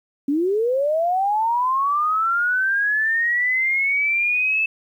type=linear sweep; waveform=sine; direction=up; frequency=270 to 2634 Hz; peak=-17 dBFS; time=0.28-4.66 s; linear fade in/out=5 ms; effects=9-bit